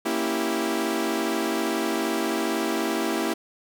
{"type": "chord", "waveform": "sawtooth", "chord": "A# diminished seventh", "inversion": "none", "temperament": "equal", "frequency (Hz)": [233.1, 277.2, 329.6, 392], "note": ["A#3", "C#4", "E4", "G4"], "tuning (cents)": [0, 0, 0, 0], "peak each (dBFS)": [-26, -28, -23, -26], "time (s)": [0.05, 3.34], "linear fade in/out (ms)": 10, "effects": []}